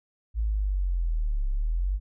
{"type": "linear two-way sweep", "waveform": "sine", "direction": "down then up", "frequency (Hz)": [55.7, 33.3, 51], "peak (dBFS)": -23, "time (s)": [0.34, 2], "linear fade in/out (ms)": 50, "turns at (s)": 1.5, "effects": []}